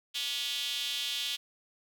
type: tone with high-pass filter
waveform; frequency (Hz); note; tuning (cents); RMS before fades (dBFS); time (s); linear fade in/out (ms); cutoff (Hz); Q
square; 130.6; C3; -3; -34; 0.14-1.37; 20; 3300; 4.5
effects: none